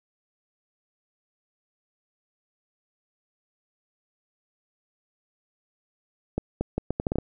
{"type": "accelerating click train", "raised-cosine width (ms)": 2, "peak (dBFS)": -12, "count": 9, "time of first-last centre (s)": [6.38, 7.185], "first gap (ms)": 230, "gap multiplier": 0.74, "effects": []}